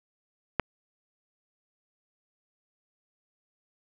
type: click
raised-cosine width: 0.5 ms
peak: -8 dBFS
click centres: 0.597 s
effects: none

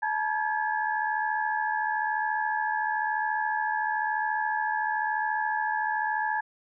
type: tone cluster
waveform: sine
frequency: 864 / 945 / 1628 / 1702 Hz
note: A5 / A#5 / G#6 / G#6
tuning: -32 / +23 / -35 / +42 cents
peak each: -28 / -34 / -34 / -31 dBFS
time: 0.02-6.41 s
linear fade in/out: 10 ms
effects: none

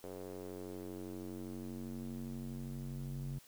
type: tone with band-pass filter sweep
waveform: square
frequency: 46.25 Hz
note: F#1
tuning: in tune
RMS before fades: -44 dBFS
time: 0.03-3.39 s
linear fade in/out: 10 ms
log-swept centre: 480 to 150 Hz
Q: 2.4
effects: white hiss -62 dBFS RMS until 3.47 s

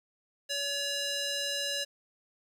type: tone with band-pass filter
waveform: square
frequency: 567 Hz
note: C#5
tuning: 39 cents sharp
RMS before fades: -33 dBFS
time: 0.49-1.85 s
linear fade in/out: 20 ms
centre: 4500 Hz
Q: 1.3
effects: 9-bit

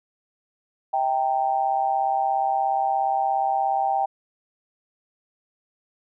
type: tone with amplitude modulation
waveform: sine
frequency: 785 Hz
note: G5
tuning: 2 cents sharp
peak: -16 dBFS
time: 0.93-4.06 s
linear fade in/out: 10 ms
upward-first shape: sine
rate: 137 Hz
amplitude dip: 80%
effects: none

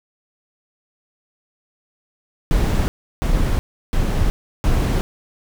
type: noise bursts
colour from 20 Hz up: brown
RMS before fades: -17 dBFS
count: 4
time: 2.51-5.01 s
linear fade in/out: 0 ms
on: 370 ms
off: 340 ms
effects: none

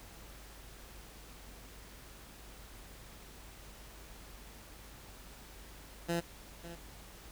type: tone with echo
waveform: 15% pulse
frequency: 170 Hz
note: F3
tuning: 46 cents flat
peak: -25 dBFS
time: 6.08-6.21 s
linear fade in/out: 20 ms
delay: 550 ms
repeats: 1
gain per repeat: -14 dB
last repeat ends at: 6.76 s
effects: added 50 Hz sine -54 dBFS peak until 7.31 s + pink hiss -54 dBFS RMS until 7.31 s

